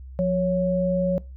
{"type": "tone pair together", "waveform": "sine", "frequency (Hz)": [177.77, 555], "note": ["F3", "C#5"], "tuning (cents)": [31, 2], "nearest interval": "octave + minor sixth", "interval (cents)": 1971, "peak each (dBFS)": -22, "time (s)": [0.19, 1.18], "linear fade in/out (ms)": 0, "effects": ["noise-tail reverb RT60 0.3 s tail -22 dB re dry", "added 65 Hz sine -37 dBFS peak until 1.36 s"]}